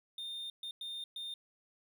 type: tone bursts at uneven times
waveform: triangle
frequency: 3634 Hz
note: A#7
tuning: 45 cents flat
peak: -38 dBFS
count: 4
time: 0.18-0.5 / 0.63-0.71 / 0.81-1.04 / 1.16-1.34 s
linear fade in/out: 2 ms
effects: none